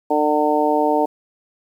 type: harmonic tone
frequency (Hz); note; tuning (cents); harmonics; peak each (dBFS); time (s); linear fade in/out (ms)
150; D3; +37; 2 / 3 / 4 / 5 / 6; -21 / -21 / -21 / -21 / -21; 0.1-1.06; 10
effects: 8-bit